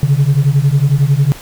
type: beating tone pair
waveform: sine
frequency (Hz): 135 / 146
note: C#3 / D3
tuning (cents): -45 / -10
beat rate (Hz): 11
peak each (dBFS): -10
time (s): 0.03-1.32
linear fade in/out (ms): 0
effects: tanh soft clip ceiling -4 dBFS + pink hiss -34 dBFS RMS until 1.41 s